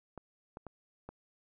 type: clicks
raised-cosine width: 1 ms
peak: -30 dBFS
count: 4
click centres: 0.177 / 0.571 / 0.667 / 1.09 s
effects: none